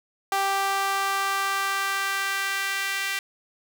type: tone with high-pass filter sweep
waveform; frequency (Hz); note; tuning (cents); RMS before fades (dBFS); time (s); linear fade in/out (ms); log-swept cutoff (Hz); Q
sawtooth; 392; G4; 0; -26; 0.32-3.19; 2; 830 to 2000; 2
effects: none